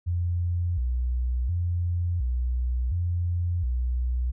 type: tone with vibrato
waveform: sine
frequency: 73.42 Hz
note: D2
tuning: in tune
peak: -23 dBFS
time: 0.06-4.32 s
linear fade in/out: 20 ms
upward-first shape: square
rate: 0.7 Hz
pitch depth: 300 cents each way
effects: none